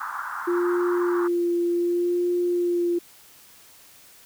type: band-pass noise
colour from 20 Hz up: pink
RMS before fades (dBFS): -32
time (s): 0-1.28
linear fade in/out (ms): 10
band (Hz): 970 to 1500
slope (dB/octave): 48
type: tone with vibrato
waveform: sine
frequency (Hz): 349.2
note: F4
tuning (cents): 0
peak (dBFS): -20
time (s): 0.47-2.99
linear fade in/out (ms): 10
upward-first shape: sine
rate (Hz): 0.67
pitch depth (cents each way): 18
effects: white hiss -51 dBFS RMS until 4.25 s